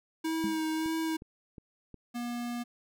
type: tone with vibrato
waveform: square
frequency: 319.4 Hz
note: D#4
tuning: 45 cents sharp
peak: -30 dBFS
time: 0.24-1.17 s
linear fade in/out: 10 ms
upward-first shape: sine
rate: 1.7 Hz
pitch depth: 21 cents each way
type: tone with exponential decay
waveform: sine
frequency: 207.7 Hz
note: G#3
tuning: in tune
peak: -28 dBFS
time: 0.44-0.66 s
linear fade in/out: 0 ms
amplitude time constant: 47 ms
type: click train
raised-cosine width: 3 ms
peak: -33 dBFS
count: 4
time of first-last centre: 0.86-1.943 s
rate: 2.77 Hz
type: tone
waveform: square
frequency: 239.9 Hz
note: A#3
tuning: 50 cents sharp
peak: -34 dBFS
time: 2.14-2.64 s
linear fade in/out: 20 ms
effects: none